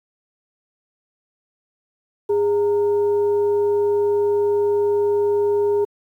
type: tone with frequency modulation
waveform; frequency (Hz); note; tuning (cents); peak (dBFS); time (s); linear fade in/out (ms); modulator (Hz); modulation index
sine; 410; G#4; -22; -15; 2.29-5.85; 10; 510; 0.35
effects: high-pass 200 Hz 12 dB/octave + 9-bit